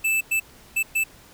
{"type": "tone bursts at uneven times", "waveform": "square", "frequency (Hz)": 2637, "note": "E7", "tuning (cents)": 0, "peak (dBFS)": -20, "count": 4, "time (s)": [[0.04, 0.21], [0.31, 0.4], [0.76, 0.83], [0.95, 1.04]], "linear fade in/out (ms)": 10, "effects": ["pink hiss -50 dBFS RMS until 1.33 s"]}